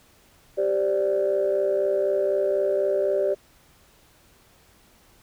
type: chord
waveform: sine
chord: G suspended fourth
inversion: none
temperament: equal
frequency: 392 / 523.3 / 587.3 Hz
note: G4 / C5 / D5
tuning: 0 / 0 / 0 cents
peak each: -23 / -28 / -22 dBFS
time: 0.57-3.35 s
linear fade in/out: 20 ms
effects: tanh soft clip ceiling -13 dBFS + pink hiss -57 dBFS RMS until 5.22 s